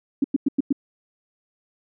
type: tone bursts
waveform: sine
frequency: 276.2 Hz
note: C#4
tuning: 6 cents flat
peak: -15 dBFS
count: 5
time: 0.22-0.727 s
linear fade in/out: 5 ms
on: 23 ms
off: 98 ms
effects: none